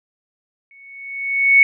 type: tone with exponential growth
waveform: sine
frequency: 2217 Hz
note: C#7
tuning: in tune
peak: -5 dBFS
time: 0.71-1.63 s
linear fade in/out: 1 ms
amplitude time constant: 200 ms
effects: none